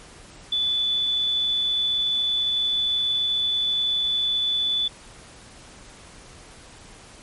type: tone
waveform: sine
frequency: 3476 Hz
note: A7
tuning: 22 cents flat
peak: -20 dBFS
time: 0.52-4.88 s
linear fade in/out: 5 ms
effects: pink hiss -46 dBFS RMS until 7.22 s + MP3 48 kbps